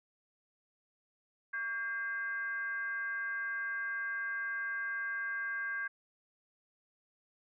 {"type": "tone with frequency modulation", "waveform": "sine", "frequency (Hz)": 1601, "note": "G6", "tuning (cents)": 36, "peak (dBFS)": -34, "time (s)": [1.53, 5.88], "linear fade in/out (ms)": 10, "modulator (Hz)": 465, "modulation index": 0.5, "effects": []}